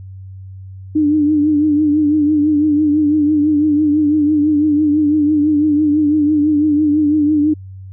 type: tone with vibrato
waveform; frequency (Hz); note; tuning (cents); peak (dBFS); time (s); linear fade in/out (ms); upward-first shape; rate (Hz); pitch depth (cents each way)
sine; 300; D4; +37; -10; 0.95-7.54; 10; triangle; 6; 69
effects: added 95 Hz sine -30 dBFS peak until 7.92 s